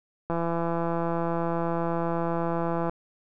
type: click train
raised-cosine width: 1 ms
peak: -15 dBFS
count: 437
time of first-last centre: 0.3-2.895 s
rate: 168 Hz
effects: none